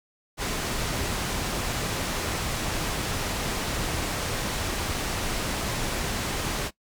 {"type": "low-pass noise", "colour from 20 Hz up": "pink", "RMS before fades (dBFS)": -29, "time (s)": [0.37, 6.71], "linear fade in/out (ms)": 50, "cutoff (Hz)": 10000, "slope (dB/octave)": 12, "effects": ["noise-tail reverb RT60 0.1 s tail -20 dB re dry"]}